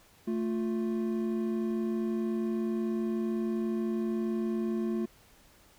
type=tone pair together; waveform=triangle; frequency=221.9 / 352.2 Hz; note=A3 / F4; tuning=+15 / +15 cents; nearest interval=minor sixth; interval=800 cents; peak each=-28 / -31 dBFS; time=0.27-5.06 s; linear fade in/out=10 ms; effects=pink hiss -60 dBFS RMS until 5.78 s